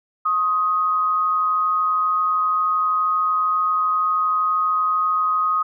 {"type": "tone pair together", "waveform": "sine", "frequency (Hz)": [1081.3, 1254], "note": ["C#6", "D#6"], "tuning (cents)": [-43, 13], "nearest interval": "minor third", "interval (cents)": 256, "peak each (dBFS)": [-27, -17], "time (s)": [0.25, 5.63], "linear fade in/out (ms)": 10, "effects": []}